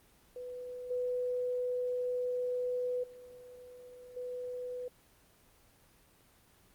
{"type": "tone with level steps", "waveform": "sine", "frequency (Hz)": 496.7, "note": "B4", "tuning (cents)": 10, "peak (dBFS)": [-40, -31, -49, -37], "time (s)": [0.36, 4.88], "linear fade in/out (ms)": 2, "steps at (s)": [0.9, 3.03, 4.16], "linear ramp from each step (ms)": 10, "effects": ["pink hiss -64 dBFS RMS until 6.74 s", "Opus 24 kbps"]}